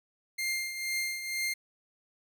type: tone with tremolo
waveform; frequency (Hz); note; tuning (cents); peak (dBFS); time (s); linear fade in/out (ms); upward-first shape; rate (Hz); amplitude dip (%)
sawtooth; 2109; C7; +13; -25; 0.38-1.54; 10; triangle; 2.1; 65
effects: none